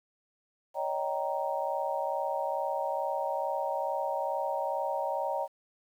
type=chord; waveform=sine; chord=Eb dominant seventh; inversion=third; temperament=just; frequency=560 / 622.3 / 777.8 / 933.4 Hz; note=Db5 / Eb5 / G5 / Bb5; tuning=+18 / 0 / -14 / +2 cents; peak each=-34 / -35 / -35 / -34 dBFS; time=0.74-5.48 s; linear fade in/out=50 ms; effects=10-bit